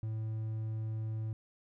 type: tone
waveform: triangle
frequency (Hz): 110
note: A2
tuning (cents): 0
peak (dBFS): -32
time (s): 0.03-1.33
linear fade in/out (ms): 0
effects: none